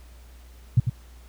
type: tone with echo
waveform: sine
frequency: 121 Hz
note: B2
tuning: 35 cents flat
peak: -12 dBFS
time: 0.77-0.8 s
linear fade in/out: 5 ms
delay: 98 ms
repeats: 1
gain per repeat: -7 dB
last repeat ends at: 0.898 s
effects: added 60 Hz sine -45 dBFS peak until 1.28 s + pink hiss -56 dBFS RMS until 1.28 s